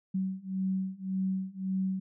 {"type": "beating tone pair", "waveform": "sine", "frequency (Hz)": [188.6, 190.4], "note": ["F#3", "F#3"], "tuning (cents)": [33, 50], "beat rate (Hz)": 1.8, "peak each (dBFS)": [-33, -32], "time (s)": [0.14, 2], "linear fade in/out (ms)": 10, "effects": []}